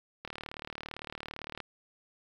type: click train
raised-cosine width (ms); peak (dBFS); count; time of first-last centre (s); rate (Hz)
0.3; -23; 52; 0.25-1.603; 37.7
effects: 9-bit